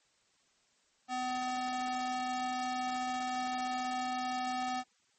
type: tone with high-pass filter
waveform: square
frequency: 252.6 Hz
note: B3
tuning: 39 cents sharp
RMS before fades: -35 dBFS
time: 1.08-4.84 s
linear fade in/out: 50 ms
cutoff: 530 Hz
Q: 9.5
effects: white hiss -71 dBFS RMS until 5.18 s + MP3 32 kbps